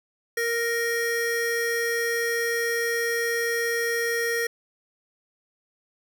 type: tone pair together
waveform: square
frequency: 466.2 / 1864.8 Hz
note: A#4 / A#6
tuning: 0 / 0 cents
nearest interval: 2 octaves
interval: 2400 cents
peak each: -27 dBFS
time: 0.37-4.47 s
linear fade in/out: 5 ms
effects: none